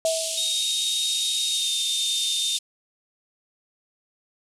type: tone with exponential decay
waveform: sine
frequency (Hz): 648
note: E5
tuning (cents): -30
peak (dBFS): -18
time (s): 0.05-0.61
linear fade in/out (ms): 0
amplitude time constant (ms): 120
type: band-pass noise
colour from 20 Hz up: white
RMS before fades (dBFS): -29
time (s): 0.05-2.59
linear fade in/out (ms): 10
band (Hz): 2800 to 10000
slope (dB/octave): 48
type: tone with pitch glide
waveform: sine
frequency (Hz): 3729 to 3638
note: A#7 to A#7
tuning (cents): 0 to -43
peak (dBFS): -24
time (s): 0.37-2.57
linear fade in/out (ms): 5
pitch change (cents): -43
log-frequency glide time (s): 1.51-1.71
effects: none